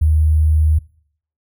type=tone with sample-and-hold; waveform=sine; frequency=77.5 Hz; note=D#2; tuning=6 cents flat; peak=-10 dBFS; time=0.01-0.79 s; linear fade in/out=10 ms; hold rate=11025 Hz; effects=noise-tail reverb RT60 0.6 s tail -23 dB re dry